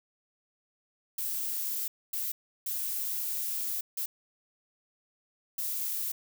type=noise bursts at uneven times; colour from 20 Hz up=violet; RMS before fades=-33 dBFS; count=5; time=1.18-1.88 / 2.13-2.32 / 2.66-3.81 / 3.97-4.06 / 5.58-6.12 s; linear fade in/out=5 ms; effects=none